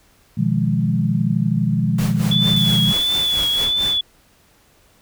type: chord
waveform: sine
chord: F half-diminished seventh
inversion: second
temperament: equal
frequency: 123.47 / 155.56 / 174.61 / 207.7 Hz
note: Cb3 / Eb3 / F3 / Ab3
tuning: 0 / 0 / 0 / 0 cents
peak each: -21 dBFS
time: 0.37-2.93 s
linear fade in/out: 10 ms
type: noise with tremolo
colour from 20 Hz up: pink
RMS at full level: -28 dBFS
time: 1.98-3.98 s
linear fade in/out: 5 ms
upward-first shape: sine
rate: 4.4 Hz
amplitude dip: 80%
type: tone with vibrato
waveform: sine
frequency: 3427 Hz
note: A7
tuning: 46 cents flat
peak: -16 dBFS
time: 2.31-4.01 s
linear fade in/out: 5 ms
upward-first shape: triangle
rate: 1.5 Hz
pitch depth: 58 cents each way
type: noise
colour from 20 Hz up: white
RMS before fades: -33 dBFS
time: 2.56-3.65 s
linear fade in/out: 5 ms
effects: pink hiss -55 dBFS RMS until 5.01 s